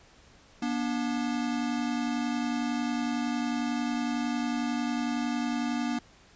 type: tone pair together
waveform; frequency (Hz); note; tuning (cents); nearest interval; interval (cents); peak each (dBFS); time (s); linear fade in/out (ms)
square; 239.8 / 290.8; A#3 / D4; +49 / -17; minor third; 334; -30 / -33; 0.62-5.99; 5
effects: pink hiss -57 dBFS RMS until 6.35 s + resampled to 16000 Hz